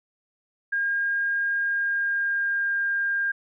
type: tone with pitch glide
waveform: sine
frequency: 1617 to 1604.9 Hz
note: G#6 to G6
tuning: -47 to +40 cents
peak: -22 dBFS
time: 0.72-3.32 s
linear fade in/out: 10 ms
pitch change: -13 cents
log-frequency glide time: 1.57-2.79 s
effects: none